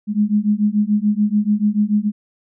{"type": "beating tone pair", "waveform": "sine", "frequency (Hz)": [205.6, 212.5], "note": ["G#3", "G#3"], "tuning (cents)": [-17, 40], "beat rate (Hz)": 6.9, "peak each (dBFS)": -17, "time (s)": [0.07, 2.12], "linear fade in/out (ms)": 50, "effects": []}